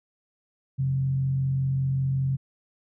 sine tone with frequency modulation, 134.1 Hz, C3, 43 cents sharp, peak -22 dBFS, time 0.78-2.37 s, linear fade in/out 20 ms, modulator 45.2 Hz, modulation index 0.29, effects none

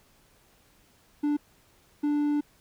triangle tone bursts at uneven times, 293.7 Hz, D4, in tune, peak -21 dBFS, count 2, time 1.23-1.37 / 2.03-2.41 s, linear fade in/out 10 ms, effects pink hiss -62 dBFS RMS until 2.6 s

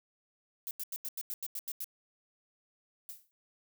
violet noise bursts, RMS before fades -38 dBFS, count 10, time 0.67-1.843 s, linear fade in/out 0 ms, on 39 ms, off 87 ms
violet noise with exponential decay, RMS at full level -41 dBFS, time 3.09-3.31 s, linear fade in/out 0 ms, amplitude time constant 46 ms
effects none

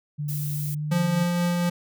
sine tone with pitch glide, 147.9 to 150.92 Hz, D3 to D3, +13 to +48 cents, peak -26 dBFS, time 0.18-1.25 s, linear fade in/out 20 ms, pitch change +35 cents, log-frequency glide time 0.72-0.84 s
violet noise, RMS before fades -35 dBFS, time 0.28-0.75 s, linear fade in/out 10 ms
square tone with tremolo, 174.7 Hz, F3, 1 cent sharp, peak -21 dBFS, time 0.91-1.7 s, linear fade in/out 10 ms, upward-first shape triangle, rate 4.2 Hz, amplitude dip 25%
effects none

